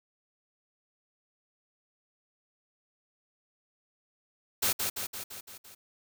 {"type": "noise with echo", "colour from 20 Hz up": "white", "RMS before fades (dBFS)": -27, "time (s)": [4.62, 4.73], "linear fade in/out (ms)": 10, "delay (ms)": 170, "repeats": 6, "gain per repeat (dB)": -4, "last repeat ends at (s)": 5.75, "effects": []}